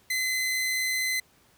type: tone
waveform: sawtooth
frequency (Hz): 2041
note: C7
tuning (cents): -44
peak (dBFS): -22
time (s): 0.1-1.2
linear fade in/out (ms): 5
effects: pink hiss -61 dBFS RMS until 1.57 s + high-pass 60 Hz 12 dB/octave